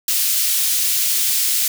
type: high-pass noise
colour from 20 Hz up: white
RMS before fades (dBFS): -18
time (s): 0.08-1.68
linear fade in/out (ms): 2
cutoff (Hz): 3100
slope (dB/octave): 12
effects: none